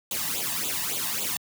white noise with flanger, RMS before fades -29 dBFS, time 0.11-1.37 s, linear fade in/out 2 ms, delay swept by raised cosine 0.27 to 1.11 ms, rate 3.6 Hz, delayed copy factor +0.85, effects high-pass 100 Hz 12 dB/octave

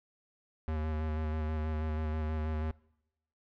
square tone with vibrato, 77.78 Hz, D#2, in tune, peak -32 dBFS, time 0.68-2.71 s, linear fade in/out 0 ms, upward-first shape square, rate 6.2 Hz, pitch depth 19 cents each way, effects noise-tail reverb RT60 0.9 s tail -24 dB re dry + low-pass 2000 Hz 12 dB/octave

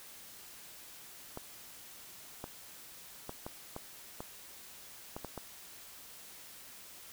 clicks, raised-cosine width 1 ms, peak -26 dBFS, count 9, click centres 1.374 / 2.441 / 3.294 / 3.465 / 3.764 / 4.205 / 5.165 / 5.247 / 5.377 s, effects white hiss -52 dBFS RMS until 7.12 s

